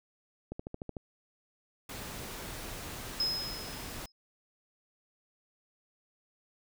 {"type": "click train", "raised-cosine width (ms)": 2, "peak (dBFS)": -25, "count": 7, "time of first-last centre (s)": [0.52, 0.968], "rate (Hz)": 13.4}
{"type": "noise", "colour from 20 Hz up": "pink", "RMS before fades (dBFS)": -42, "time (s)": [1.89, 4.06], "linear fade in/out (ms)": 5}
{"type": "tone with exponential decay", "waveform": "sine", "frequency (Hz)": 5120, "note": "D#8", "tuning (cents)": 49, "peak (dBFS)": -26, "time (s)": [3.2, 4.12], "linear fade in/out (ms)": 2, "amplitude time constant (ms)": 200}
{"effects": []}